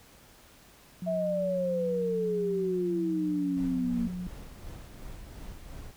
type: tone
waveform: sine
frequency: 180 Hz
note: F#3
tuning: 47 cents flat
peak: -33 dBFS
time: 1.02-4.27 s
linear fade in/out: 2 ms
type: exponential sweep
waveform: sine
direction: down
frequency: 659.3 to 230.1 Hz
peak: -27 dBFS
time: 1.06-4.08 s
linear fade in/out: 20 ms
type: noise with tremolo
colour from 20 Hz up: brown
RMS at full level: -41 dBFS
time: 3.56-5.92 s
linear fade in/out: 20 ms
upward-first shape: triangle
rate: 2.8 Hz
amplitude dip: 55%
effects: pink hiss -56 dBFS RMS until 5.96 s